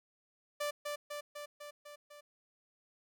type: tone with echo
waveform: sawtooth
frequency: 587.3 Hz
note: D5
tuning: in tune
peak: -30 dBFS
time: 0.6-0.71 s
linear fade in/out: 10 ms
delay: 250 ms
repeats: 6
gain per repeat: -3 dB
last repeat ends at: 2.21 s
effects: none